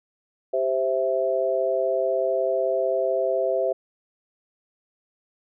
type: chord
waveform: sine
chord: C major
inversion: second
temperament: equal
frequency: 392 / 523.3 / 659.3 Hz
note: G4 / C5 / E5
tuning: 0 / 0 / 0 cents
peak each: -27 / -24 / -24 dBFS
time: 0.53-3.73 s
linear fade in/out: 10 ms
effects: none